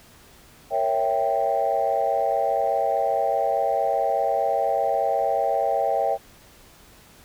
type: chord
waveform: sine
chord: A# diminished seventh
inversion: none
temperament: equal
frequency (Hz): 466.2 / 554.4 / 659.3 / 784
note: A#4 / C#5 / E5 / G5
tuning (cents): 0 / 0 / 0 / 0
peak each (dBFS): -29 / -25 / -24 / -23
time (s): 0.7-6.18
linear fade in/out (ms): 50
effects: tanh soft clip ceiling -11 dBFS + pink hiss -51 dBFS RMS until 7.24 s